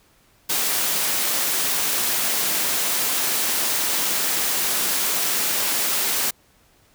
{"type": "high-pass noise", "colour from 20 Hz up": "white", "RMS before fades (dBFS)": -22, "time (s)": [0.49, 6.31], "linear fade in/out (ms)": 10, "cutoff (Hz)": 180, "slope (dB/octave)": 12, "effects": ["pink hiss -58 dBFS RMS until 6.94 s"]}